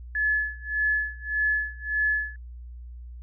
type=tone with tremolo; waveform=sine; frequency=1715 Hz; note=A6; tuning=45 cents flat; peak=-20 dBFS; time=0.15-2.36 s; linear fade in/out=2 ms; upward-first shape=sine; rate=1.7 Hz; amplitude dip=95%; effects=added 60 Hz sine -38 dBFS peak until 3.22 s